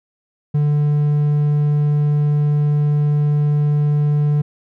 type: tone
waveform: triangle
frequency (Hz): 147.5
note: D3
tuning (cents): +8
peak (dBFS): -11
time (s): 0.54-4.42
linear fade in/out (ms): 10
effects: none